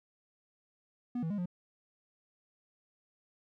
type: tone with pitch steps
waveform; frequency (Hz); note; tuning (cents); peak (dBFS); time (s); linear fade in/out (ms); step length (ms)
triangle; 244.2 / 162.3 / 205.9 / 177.8; B3 / E3 / G#3 / F3; -19 / -27 / -15 / +31; -30; 1.15-1.458; 5; 77
effects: none